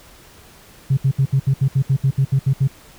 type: tone bursts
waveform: sine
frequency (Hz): 135.2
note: C#3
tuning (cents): -43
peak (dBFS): -11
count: 13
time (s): 0.9-2.677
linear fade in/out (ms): 10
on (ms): 73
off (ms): 69
effects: tanh soft clip ceiling -8 dBFS + pink hiss -46 dBFS RMS until 2.98 s